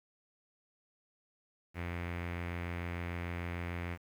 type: tone with low-pass filter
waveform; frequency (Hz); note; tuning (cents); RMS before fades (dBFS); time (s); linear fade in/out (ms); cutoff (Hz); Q
sawtooth; 86.7; F2; -12; -39; 1.74-3.98; 50; 2200; 3.7
effects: 10-bit